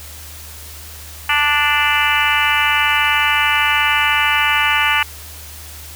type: harmonic tone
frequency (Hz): 293.7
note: D4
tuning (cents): 0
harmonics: 3 / 4 / 5 / 6 / 7 / 8 / 9 / 10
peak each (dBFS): -21 / -21 / -21 / -21 / -21 / -21 / -21 / -21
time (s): 1.29-5.03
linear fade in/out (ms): 5
effects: added 76 Hz sine -36 dBFS peak until 5.95 s + white hiss -36 dBFS RMS until 5.95 s